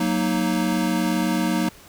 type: chord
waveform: square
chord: D# minor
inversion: first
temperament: equal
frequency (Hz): 185 / 233.1 / 311.1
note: F#3 / A#3 / D#4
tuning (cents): 0 / 0 / 0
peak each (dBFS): -25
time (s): 0-1.69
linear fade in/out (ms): 5
effects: pink hiss -47 dBFS RMS until 1.88 s